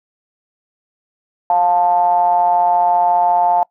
triangle ring-modulated tone, 87.31 Hz, F2, in tune, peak -6 dBFS, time 1.5-3.63 s, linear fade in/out 0 ms, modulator 793 Hz, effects noise-tail reverb RT60 0.1 s tail -23 dB re dry

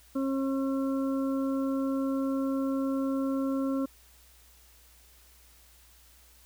harmonic tone, 270 Hz, C#4, 45 cents flat, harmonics 1 / 2 / 4 / 5, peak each -27 / -35 / -43 / -44 dBFS, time 0.15-3.86 s, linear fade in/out 10 ms, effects added 60 Hz sine -59 dBFS peak until 6.45 s + white hiss -59 dBFS RMS until 6.45 s

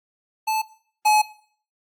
square tone pair in turn, 873 / 850.6 Hz, A5 / G#5, -14 / +41 cents, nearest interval unison, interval 45 cents, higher first, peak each -21 / -15 dBFS, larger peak second, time 0.47-0.62 / 1.05-1.22 s, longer second, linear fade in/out 10 ms, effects noise-tail reverb RT60 0.5 s tail -17 dB re dry + AAC 64 kbps

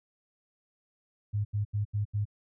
sine tone bursts, 103.83 Hz, G#2, in tune, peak -26 dBFS, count 5, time 1.33-2.254 s, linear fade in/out 20 ms, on 120 ms, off 81 ms, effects none

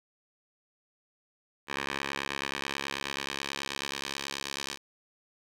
10% pulse tone with band-pass filter sweep, 69.3 Hz, C#2, in tune, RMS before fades -36 dBFS, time 1.67-4.78 s, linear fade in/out 50 ms, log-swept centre 2100 to 4500 Hz, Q 1, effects 9-bit

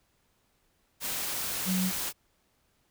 sine tone in noise, 185.7 Hz, F#3, 7 cents sharp, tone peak -26 dBFS, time 1.65-1.92 s, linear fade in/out 50 ms, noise white, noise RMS -33 dBFS, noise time 1-2.13 s, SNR +4 dB, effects pink hiss -71 dBFS RMS until 2.9 s

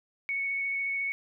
sine tone with vibrato, 2218 Hz, C#7, in tune, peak -28 dBFS, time 0.29-1.12 s, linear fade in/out 0 ms, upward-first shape square, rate 14 Hz, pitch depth 8 cents each way, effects none

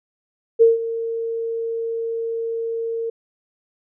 sine tone with ADSR envelope, 457.4 Hz, A#4, 33 cents flat, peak -7 dBFS, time 0.59-3.1 s, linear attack 27 ms, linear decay 160 ms, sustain -15 dB, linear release 6 ms, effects none

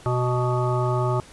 harmonic tone, 124.3 Hz, B2, 12 cents sharp, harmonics 1 / 3 / 5 / 7 / 9 / 10, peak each -22 / -27 / -29 / -30 / -32 / -32 dBFS, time 0.06-1.2 s, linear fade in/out 0 ms, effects pink hiss -47 dBFS RMS until 1.32 s + resampled to 24000 Hz

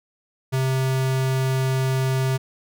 square tone, 131.7 Hz, C3, 12 cents sharp, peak -20 dBFS, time 0.52-2.38 s, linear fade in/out 20 ms, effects none

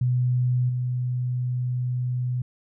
sine tone with level steps, 124.8 Hz, B2, 19 cents sharp, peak -19 / -23 dBFS, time 0.01-2.42 s, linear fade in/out 5 ms, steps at 0.69 s, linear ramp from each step 5 ms, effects none

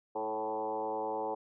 sine tone with frequency modulation, 654 Hz, E5, 14 cents flat, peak -32 dBFS, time 0.15-1.35 s, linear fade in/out 10 ms, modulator 109 Hz, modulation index 2.7, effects none

